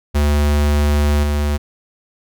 square tone with level steps, 73.4 Hz, D2, in tune, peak -13 / -16 dBFS, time 0.14-1.58 s, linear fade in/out 20 ms, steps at 1.23 s, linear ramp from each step 5 ms, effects none

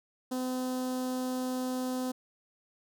sawtooth tone with notch filter, 254.9 Hz, C4, 45 cents flat, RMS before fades -33 dBFS, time 0.31-2.12 s, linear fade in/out 10 ms, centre 2200 Hz, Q 0.64, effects none

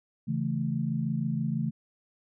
sine chord, A major, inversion first, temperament equal, 138.59 / 164.81 / 220 Hz, C#3 / E3 / A3, 0 / 0 / 0 cents, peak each -31 dBFS, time 0.27-1.71 s, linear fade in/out 20 ms, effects none

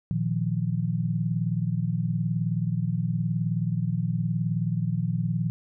sine chord, Bb suspended fourth, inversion none, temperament equal, 116.54 / 155.56 / 174.61 Hz, Bb2 / Eb3 / F3, 0 / 0 / 0 cents, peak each -28 dBFS, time 0.11-5.5 s, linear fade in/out 0 ms, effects none

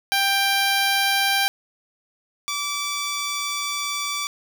10% pulse tone pair in turn, 789 / 1157.8 Hz, G5 / D6, +11 / -25 cents, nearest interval perfect fifth, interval 664 cents, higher second, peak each -10 / -16 dBFS, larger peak first, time 0.12-1.48 / 2.48-4.27 s, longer second, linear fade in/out 0 ms, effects none

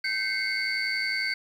sine tone cluster, 1549 / 2067 / 2178 / 4544 Hz, G6 / C7 / C#7 / C#8, -21 / -22 / -31 / +42 cents, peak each -31 / -32 / -29 / -30 dBFS, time 0.04-1.34 s, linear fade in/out 5 ms, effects tanh soft clip ceiling -19 dBFS + 9-bit

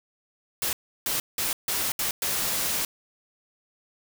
white noise bursts at uneven times, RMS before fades -27 dBFS, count 6, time 0.62-0.73 / 1.06-1.2 / 1.38-1.53 / 1.68-1.92 / 1.99-2.11 / 2.22-2.85 s, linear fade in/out 2 ms, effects none

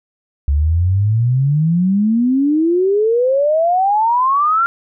sine exponential sweep, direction up, 68.7 to 1396.9 Hz, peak -11 dBFS, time 0.48-4.66 s, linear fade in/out 0 ms, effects none

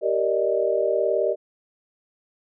sine chord, Eb major seventh, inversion first, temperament just, 388.9 / 466.7 / 583.4 / 622.3 Hz, G4 / Bb4 / D5 / Eb5, -14 / +2 / -12 / 0 cents, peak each -25 / -25 / -25 / -24 dBFS, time 0.01-1.36 s, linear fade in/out 50 ms, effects none

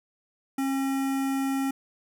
square tone with notch filter, 270 Hz, C#4, 45 cents flat, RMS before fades -27 dBFS, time 0.58-1.71 s, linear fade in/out 5 ms, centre 4000 Hz, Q 1.3, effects none

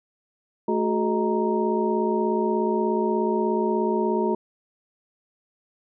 sine tone cluster, 217.8 / 367.9 / 424.6 / 625 / 933 Hz, A3 / F#4 / G#4 / D#5 / A#5, -17 / -10 / +38 / +8 / +1 cents, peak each -26 / -24 / -27 / -32 / -28 dBFS, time 0.68-4.35 s, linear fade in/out 5 ms, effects none

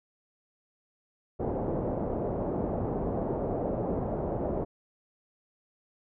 white low-pass noise, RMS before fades -31 dBFS, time 1.39-4.65 s, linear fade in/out 20 ms, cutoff 650 Hz, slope 24 dB/octave, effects none

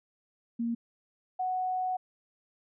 sine tone pair in turn, 233.2 / 740.4 Hz, A#3 / F#5, +1 / +1 cents, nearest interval octave + minor sixth, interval 2000 cents, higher second, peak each -28 dBFS, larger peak neither, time 0.59-0.75 / 1.39-1.97 s, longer second, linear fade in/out 10 ms, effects none

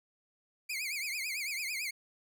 sawtooth tone with vibrato, 2292 Hz, D7, 43 cents flat, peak -31 dBFS, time 0.69-1.91 s, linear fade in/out 10 ms, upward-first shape triangle, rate 9 Hz, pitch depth 200 cents each way, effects none

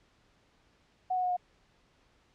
sine tone with pitch steps, 740 / 732.8 / 725.6 / 718.5 Hz, F#5 / F#5 / F#5 / F5, 0 / -17 / -34 / +49 cents, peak -27 dBFS, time 1.1-1.368 s, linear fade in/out 10 ms, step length 67 ms, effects pink hiss -67 dBFS RMS until 2.34 s + low-pass 5000 Hz 12 dB/octave

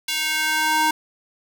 square tone with high-pass filter sweep, 311.1 Hz, D#4, in tune, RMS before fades -21 dBFS, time 0.08-0.91 s, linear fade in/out 5 ms, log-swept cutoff 2900 to 760 Hz, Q 1.5, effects none

